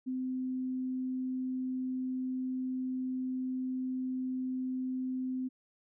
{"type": "tone", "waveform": "sine", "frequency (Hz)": 257.2, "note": "C4", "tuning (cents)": -30, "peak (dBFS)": -32, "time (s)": [0.06, 5.49], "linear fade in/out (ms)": 20, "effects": []}